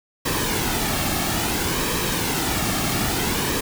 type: noise with flanger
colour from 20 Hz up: pink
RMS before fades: -23 dBFS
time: 0.25-3.61 s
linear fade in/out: 10 ms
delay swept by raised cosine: 1.4 to 2.05 ms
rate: 0.59 Hz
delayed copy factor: -0.5
effects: none